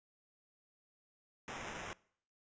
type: noise with sample-and-hold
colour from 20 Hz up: white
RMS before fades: -45 dBFS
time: 1.48-1.93 s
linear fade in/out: 0 ms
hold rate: 4410 Hz
effects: noise-tail reverb RT60 0.6 s tail -23 dB re dry + resampled to 16000 Hz